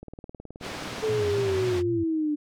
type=click train; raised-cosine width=2 ms; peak=-27 dBFS; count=20; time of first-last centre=0.03-1.035 s; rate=18.9 Hz
type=band-pass noise; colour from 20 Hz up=pink; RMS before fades=-36 dBFS; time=0.6-1.83 s; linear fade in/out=50 ms; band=170 to 5100 Hz; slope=12 dB/octave
type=linear sweep; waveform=sine; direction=down; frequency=440 to 293.7 Hz; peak=-23 dBFS; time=1.02-2.36 s; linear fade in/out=20 ms
type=tone with vibrato; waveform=sine; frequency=103.83 Hz; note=G#2; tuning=in tune; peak=-30 dBFS; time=1.09-2.04 s; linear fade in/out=10 ms; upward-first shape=sine; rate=3.9 Hz; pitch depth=260 cents each way
effects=none